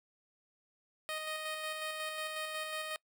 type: tone with tremolo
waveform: 10% pulse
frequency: 622.3 Hz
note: D#5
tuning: in tune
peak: -28 dBFS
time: 1.09-2.96 s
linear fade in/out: 0 ms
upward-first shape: square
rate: 5.5 Hz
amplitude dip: 30%
effects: noise-tail reverb RT60 0.1 s tail -24 dB re dry